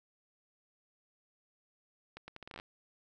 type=accelerating click train; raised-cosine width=0.3 ms; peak=-30 dBFS; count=11; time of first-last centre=2.17-2.599 s; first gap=110 ms; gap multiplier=0.76; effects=none